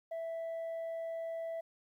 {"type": "tone", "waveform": "sine", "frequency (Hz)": 659.3, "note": "E5", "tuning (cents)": 0, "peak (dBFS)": -34, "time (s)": [0.11, 1.61], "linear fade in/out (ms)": 10, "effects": ["tanh soft clip ceiling -36 dBFS", "12-bit"]}